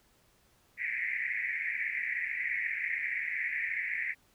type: band-pass noise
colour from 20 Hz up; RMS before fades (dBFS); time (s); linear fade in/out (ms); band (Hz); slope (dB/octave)
pink; -34; 0.77-4.15; 50; 1800 to 2300; 96
effects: pink hiss -67 dBFS RMS until 4.34 s